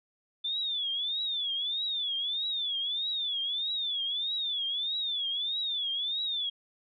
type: tone with vibrato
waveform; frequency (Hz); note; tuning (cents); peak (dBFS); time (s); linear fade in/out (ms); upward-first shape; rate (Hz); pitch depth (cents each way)
sine; 3520; A7; 0; -29; 0.44-6.5; 10; triangle; 1.6; 180
effects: none